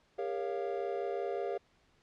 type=chord; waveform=triangle; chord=G half-diminished seventh; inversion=none; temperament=equal with one note detuned; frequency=400.7 / 466.2 / 554.4 / 698.5 Hz; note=G4 / Bb4 / Db5 / F5; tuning=+38 / 0 / 0 / 0 cents; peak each=-35 / -37 / -38 / -38 dBFS; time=0.18-1.58 s; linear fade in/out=10 ms; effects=pink hiss -69 dBFS RMS until 2.02 s + low-pass 5000 Hz 12 dB/octave